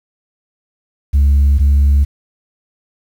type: tone pair in turn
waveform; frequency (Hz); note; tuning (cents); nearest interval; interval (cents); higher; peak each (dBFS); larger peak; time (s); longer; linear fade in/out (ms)
sine; 70.3 / 70.56; C#2 / C#2; +25 / +31; unison; 6; second; -5; neither; 1.13-1.59 / 1.59-2.05; neither; 20
effects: tanh soft clip ceiling -6 dBFS + 7-bit